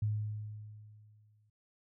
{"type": "tone with exponential decay", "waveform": "sine", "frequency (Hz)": 106.2, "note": "G#2", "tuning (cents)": 39, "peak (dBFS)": -28, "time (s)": [0.02, 1.5], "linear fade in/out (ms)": 5, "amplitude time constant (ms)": 320, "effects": []}